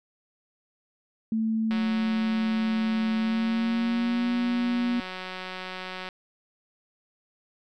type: tone with pitch glide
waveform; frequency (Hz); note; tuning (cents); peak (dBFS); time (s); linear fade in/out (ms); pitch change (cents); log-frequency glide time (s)
sine; 221.8 to 240.5; A3 to B3; +14 to -46; -23; 1.32-5; 2; +140; 3.18-4.3
type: click train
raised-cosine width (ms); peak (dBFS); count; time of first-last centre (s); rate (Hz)
0.3; -20; 811; 1.71-6.088; 185
effects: none